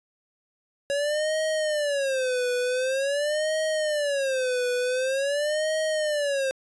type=tone with vibrato; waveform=square; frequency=557 Hz; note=C#5; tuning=8 cents sharp; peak=-24 dBFS; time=0.9-6.51 s; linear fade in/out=0 ms; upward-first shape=sine; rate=0.46 Hz; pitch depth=210 cents each way; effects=resampled to 24000 Hz